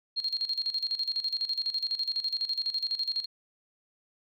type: tone with tremolo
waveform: sine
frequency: 4238 Hz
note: C8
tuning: 21 cents sharp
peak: -26 dBFS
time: 0.16-3.26 s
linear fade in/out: 20 ms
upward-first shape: square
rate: 12 Hz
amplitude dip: 75%
effects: none